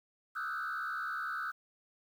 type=tone with frequency modulation; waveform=sine; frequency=1396.9 Hz; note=F6; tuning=in tune; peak=-33 dBFS; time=0.35-1.52 s; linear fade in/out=20 ms; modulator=69.7 Hz; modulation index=2.3; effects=tanh soft clip ceiling -32 dBFS + 10-bit